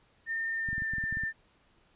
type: tone with pitch glide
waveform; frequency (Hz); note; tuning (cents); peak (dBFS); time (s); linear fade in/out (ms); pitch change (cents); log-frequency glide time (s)
sine; 1812 to 1788.1; A#6 to A6; -50 to +27; -30; 0.26-1.33; 50; -23; 0.52-0.87
type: clicks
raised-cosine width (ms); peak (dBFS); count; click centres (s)
5; -28; 10; 0.688 / 0.73 / 0.781 / 0.821 / 0.936 / 0.983 / 1.039 / 1.126 / 1.171 / 1.236
effects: pink hiss -66 dBFS RMS until 1.95 s + resampled to 8000 Hz